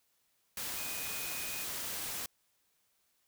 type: tone in noise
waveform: sine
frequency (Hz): 2489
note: D#7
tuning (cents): 0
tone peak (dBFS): -45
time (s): 0.77-1.64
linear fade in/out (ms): 2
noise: white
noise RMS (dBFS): -39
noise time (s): 0.57-2.26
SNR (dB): -9
effects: white hiss -75 dBFS RMS until 3.27 s